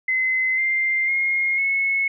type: tone with pitch steps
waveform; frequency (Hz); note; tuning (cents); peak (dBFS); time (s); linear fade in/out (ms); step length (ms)
sine; 2048 / 2095 / 2142 / 2191; C7 / C7 / C7 / C#7; -38 / +2 / +40 / -21; -18; 0.08-2.08; 5; 500
effects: none